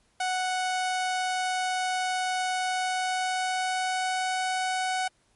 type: tone with pitch glide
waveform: sawtooth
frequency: 740 to 745.1 Hz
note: F#5 to F#5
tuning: 0 to +12 cents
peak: -22 dBFS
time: 0.2-5.08 s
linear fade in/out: 5 ms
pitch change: +12 cents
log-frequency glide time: 2.54-4.43 s
effects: pink hiss -67 dBFS RMS until 5.35 s + MP3 48 kbps